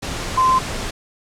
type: tone in noise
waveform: sine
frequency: 1037 Hz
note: C6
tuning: 16 cents flat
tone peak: -12 dBFS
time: 0.37-0.59 s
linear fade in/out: 10 ms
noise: pink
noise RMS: -26 dBFS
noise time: 0.02-0.91 s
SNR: +11 dB
effects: low-pass 8000 Hz 12 dB/octave